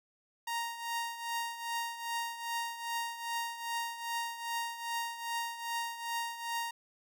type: tone with tremolo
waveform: sawtooth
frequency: 932.3 Hz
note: A#5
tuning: in tune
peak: -28 dBFS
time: 0.47-6.71 s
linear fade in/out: 5 ms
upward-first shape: triangle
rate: 2.5 Hz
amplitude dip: 75%
effects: none